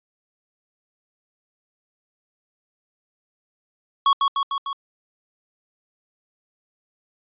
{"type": "tone with echo", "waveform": "square", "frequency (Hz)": 1108.7, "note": "C#6", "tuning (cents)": 0, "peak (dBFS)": -14, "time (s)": [4.06, 4.13], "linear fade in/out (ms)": 2, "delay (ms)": 150, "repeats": 4, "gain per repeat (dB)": -3, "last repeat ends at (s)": 4.73, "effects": ["resampled to 8000 Hz"]}